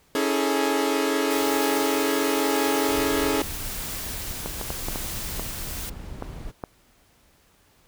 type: chord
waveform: sawtooth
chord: A major seventh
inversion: first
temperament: equal with one note detuned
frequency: 277.2 / 322.5 / 415.3 / 440 Hz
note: C#4 / E4 / G#4 / A4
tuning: 0 / -38 / 0 / 0 cents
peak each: -22 / -24 / -22 / -25 dBFS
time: 0.15-3.42 s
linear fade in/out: 2 ms
type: noise with tremolo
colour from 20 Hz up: white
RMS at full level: -33 dBFS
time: 1.3-5.9 s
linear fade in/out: 10 ms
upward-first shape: triangle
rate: 0.86 Hz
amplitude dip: 25%
type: noise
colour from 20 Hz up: brown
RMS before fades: -36 dBFS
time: 2.88-6.52 s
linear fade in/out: 20 ms
type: clicks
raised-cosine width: 1 ms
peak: -16 dBFS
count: 8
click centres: 4.46 / 4.613 / 4.704 / 4.885 / 4.958 / 5.396 / 6.224 / 6.638 s
effects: pink hiss -60 dBFS RMS until 7.87 s